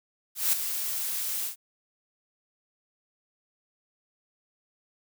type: noise with ADSR envelope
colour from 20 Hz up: blue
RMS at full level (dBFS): -22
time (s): 0.35-1.56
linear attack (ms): 180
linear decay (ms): 5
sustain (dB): -9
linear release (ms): 110
effects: none